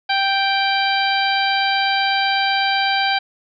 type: harmonic tone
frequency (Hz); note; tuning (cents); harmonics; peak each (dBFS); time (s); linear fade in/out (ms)
784; G5; 0; 1 / 2 / 3 / 4 / 5 / 6; -19 / -22 / -24 / -25 / -26 / -27; 0.09-3.19; 10
effects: none